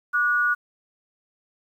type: tone pair together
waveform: sine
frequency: 1174.7 / 1454.8 Hz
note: D6 / F#6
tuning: 0 / -30 cents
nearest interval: major third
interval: 370 cents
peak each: -26 / -19 dBFS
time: 0.13-0.55 s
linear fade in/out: 20 ms
effects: 9-bit